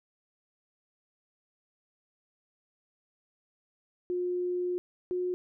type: tone pair in turn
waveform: sine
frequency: 357.9 / 361.2 Hz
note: F4 / F#4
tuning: +42 / -42 cents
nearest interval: unison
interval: 16 cents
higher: second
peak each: -28 dBFS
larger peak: neither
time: 4.1-4.78 / 5.11-5.34 s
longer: first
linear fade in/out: 0 ms
effects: none